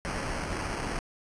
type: noise with sample-and-hold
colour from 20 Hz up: pink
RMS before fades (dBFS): -33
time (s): 0.05-0.99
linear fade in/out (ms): 0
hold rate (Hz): 3675
effects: resampled to 22050 Hz